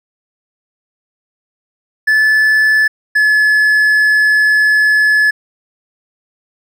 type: tone pair in turn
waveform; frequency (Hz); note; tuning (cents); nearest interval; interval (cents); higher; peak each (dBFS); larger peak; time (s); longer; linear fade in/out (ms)
triangle; 1735 / 1714.1; A6 / A6; -25 / -46; unison; 21; first; -6; neither; 2.07-2.88 / 3.15-5.31; second; 10
effects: none